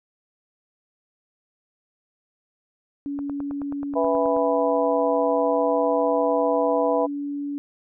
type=tone with pitch glide; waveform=sine; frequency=283.3 to 286.1 Hz; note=C#4 to D4; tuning=+38 to -45 cents; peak=-26 dBFS; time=3.06-7.58 s; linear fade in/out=0 ms; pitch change=+17 cents; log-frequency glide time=5.31-5.75 s
type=click train; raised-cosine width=1 ms; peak=-23 dBFS; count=12; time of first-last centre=3.19-4.365 s; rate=9.36 Hz
type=harmonic tone; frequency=164.81 Hz; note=E3; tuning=in tune; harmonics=3 / 4 / 5 / 6; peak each=-22 / -23 / -30 / -27 dBFS; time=3.95-7.07 s; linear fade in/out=20 ms
effects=none